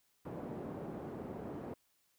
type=band-pass noise; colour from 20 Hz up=pink; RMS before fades=-44 dBFS; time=0.25-1.74 s; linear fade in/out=5 ms; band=170 to 590 Hz; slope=12 dB/octave; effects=white hiss -75 dBFS RMS until 2.18 s